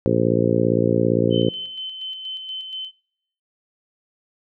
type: harmonic tone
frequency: 57.6 Hz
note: A#1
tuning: 20 cents flat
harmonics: 2 / 3 / 4 / 5 / 6 / 7 / 8 / 9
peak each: -24 / -24 / -24 / -24 / -24 / -24 / -24 / -24 dBFS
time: 0.06-1.49 s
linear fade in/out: 0 ms
type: tone with tremolo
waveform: sine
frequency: 3062 Hz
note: G7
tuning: 41 cents flat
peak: -27 dBFS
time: 1.3-2.92 s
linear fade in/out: 50 ms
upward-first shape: square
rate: 4.2 Hz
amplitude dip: 40%
effects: noise-tail reverb RT60 0.8 s tail -26 dB re dry